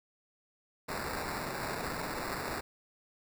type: noise with sample-and-hold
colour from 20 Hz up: white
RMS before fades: -37 dBFS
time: 0.88-2.61 s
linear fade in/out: 10 ms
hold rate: 3150 Hz
effects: none